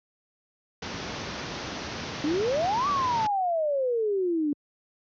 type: low-pass noise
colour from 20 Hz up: pink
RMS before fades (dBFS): -34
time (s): 0.82-3.27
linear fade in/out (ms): 5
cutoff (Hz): 6200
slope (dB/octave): 96
type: exponential two-way sweep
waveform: sine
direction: up then down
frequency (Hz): 284.3 to 1185 to 284.3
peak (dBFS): -23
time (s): 2.24-4.53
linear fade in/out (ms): 2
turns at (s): 2.88
effects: high-pass 100 Hz 12 dB/octave